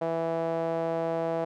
sawtooth tone with band-pass filter, 164.9 Hz, E3, 1 cent sharp, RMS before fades -29 dBFS, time 0.01-1.45 s, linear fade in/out 10 ms, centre 620 Hz, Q 3, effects none

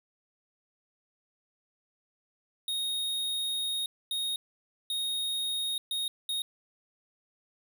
square tone bursts at uneven times, 3729 Hz, A#7, in tune, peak -30 dBFS, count 5, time 2.68-3.86 / 4.11-4.36 / 4.9-5.78 / 5.91-6.08 / 6.29-6.42 s, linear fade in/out 2 ms, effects none

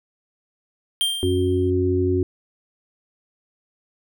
square tone with exponential decay, 3177 Hz, G7, 23 cents sharp, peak -17 dBFS, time 1.01-1.7 s, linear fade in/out 0 ms, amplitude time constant 150 ms
harmonic tone, 91.5 Hz, F#2, 19 cents flat, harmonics 1 / 3 / 4, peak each -22 / -24 / -20 dBFS, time 1.23-2.23 s, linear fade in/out 0 ms
effects none

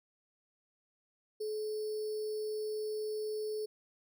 sine tone with sample-and-hold, 428.1 Hz, A4, 47 cents flat, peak -34 dBFS, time 1.4-3.66 s, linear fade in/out 10 ms, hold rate 4900 Hz, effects none

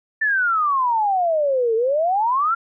sine exponential two-way sweep, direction down then up, 1793 to 438.2 to 1403 Hz, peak -16 dBFS, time 0.21-2.55 s, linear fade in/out 10 ms, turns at 1.75 s, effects none

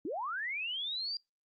sine linear sweep, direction up, 262.1 to 4800 Hz, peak -34 dBFS, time 0.05-1.17 s, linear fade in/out 2 ms, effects noise-tail reverb RT60 0.2 s tail -26 dB re dry + Opus 48 kbps

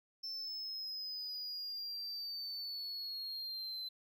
triangle linear sweep, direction down, 5330 to 4049 Hz, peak -39 dBFS, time 0.23-3.89 s, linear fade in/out 10 ms, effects none

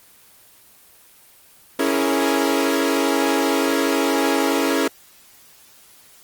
sawtooth chord, A# half-diminished seventh, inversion first, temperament equal, 277.2 / 329.6 / 415.3 / 466.2 Hz, C#4 / E4 / G#4 / A#4, 0 / 0 / 0 / 0 cents, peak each -17 / -19 / -20 / -21 dBFS, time 1.79-4.88 s, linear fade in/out 5 ms, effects white hiss -50 dBFS RMS until 6.23 s + Opus 24 kbps

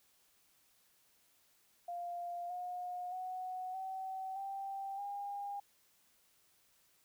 sine tone with pitch steps, 698.5 / 719 / 740 / 761.7 / 784 / 807 Hz, F5 / F#5 / F#5 / G5 / G5 / G#5, 0 / -50 / 0 / -50 / 0 / -50 cents, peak -39 dBFS, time 1.88-5.6 s, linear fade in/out 5 ms, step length 620 ms, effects white hiss -71 dBFS RMS until 7.04 s

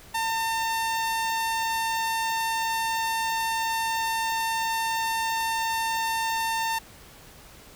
sawtooth tone, 903 Hz, A5, 45 cents sharp, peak -21 dBFS, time 0.14-6.79 s, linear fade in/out 10 ms, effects pink hiss -49 dBFS RMS until 7.75 s

